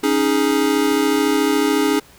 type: chord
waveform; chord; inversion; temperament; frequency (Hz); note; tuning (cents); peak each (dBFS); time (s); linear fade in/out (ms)
square; C# suspended second; none; equal; 277.2 / 311.1 / 415.3; C#4 / D#4 / G#4; 0 / 0 / 0; -20; 0.03-2; 10
effects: pink hiss -47 dBFS RMS until 2.18 s